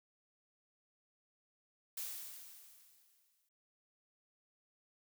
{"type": "noise with exponential decay", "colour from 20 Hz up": "blue", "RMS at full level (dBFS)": -41, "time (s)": [1.97, 3.49], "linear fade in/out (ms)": 5, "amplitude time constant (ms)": 330, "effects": []}